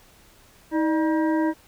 harmonic tone with a mistuned harmonic, 318 Hz, D#4, 38 cents sharp, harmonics 1 / 2 / 3 / 5 / 6, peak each -20 / -29 / -29 / -36 / -39 dBFS, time 0.71-1.54 s, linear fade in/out 50 ms, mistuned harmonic 2, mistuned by -100 cents, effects pink hiss -54 dBFS RMS until 1.67 s

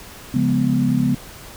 sine chord, C# dominant seventh, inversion none, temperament equal, 138.59 / 174.61 / 207.7 / 246.9 Hz, C#3 / E#3 / G#3 / B3, 0 / 0 / 0 / 0 cents, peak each -21 / -24 / -22 / -18 dBFS, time 0.34-1.15 s, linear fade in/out 5 ms, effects pink hiss -39 dBFS RMS until 1.56 s

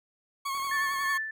40% pulse tone with vibrato, 1100 Hz, C#6, 14 cents flat, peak -29 dBFS, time 0.45-1.18 s, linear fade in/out 10 ms, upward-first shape triangle, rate 11 Hz, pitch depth 45 cents each way
click train, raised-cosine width 0.5 ms, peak -35 dBFS, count 22, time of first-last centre 0.55-1.06 s, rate 41.2 Hz
sine tone with tremolo, 1760 Hz, A6, in tune, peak -26 dBFS, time 0.71-1.31 s, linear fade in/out 5 ms, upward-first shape sine, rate 3 Hz, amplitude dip 60%
effects none

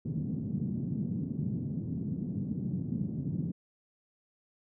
white band-pass noise, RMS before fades -34 dBFS, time 0.05-3.52 s, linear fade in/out 5 ms, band 120 to 210 Hz, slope 24 dB/octave, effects none

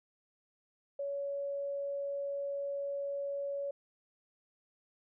sine tone, 562 Hz, C#5, 24 cents sharp, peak -34 dBFS, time 0.99-3.71 s, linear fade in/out 5 ms, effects none

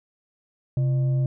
sine tone with frequency modulation, 131.8 Hz, C3, 13 cents sharp, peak -19 dBFS, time 0.77-1.26 s, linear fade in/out 2 ms, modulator 473 Hz, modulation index 0.2, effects none

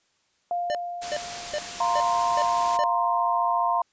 sine tone with exponential decay, 701 Hz, F5, 6 cents sharp, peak -23 dBFS, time 0.51-2.77 s, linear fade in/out 1 ms, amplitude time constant 490 ms
square tone bursts, 598 Hz, D5, 31 cents sharp, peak -26 dBFS, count 6, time 0.7-2.838 s, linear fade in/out 0 ms, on 48 ms, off 370 ms
white noise, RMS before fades -34 dBFS, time 1.01-2.78 s, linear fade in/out 20 ms
sine chord, F suspended fourth, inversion none, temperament equal, 698.5 / 932.3 / 1046.5 Hz, F5 / Bb5 / C6, 0 / 0 / 0 cents, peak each -25 dBFS, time 1.8-3.82 s, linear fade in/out 5 ms
effects white hiss -68 dBFS RMS until 3.92 s + resampled to 16000 Hz

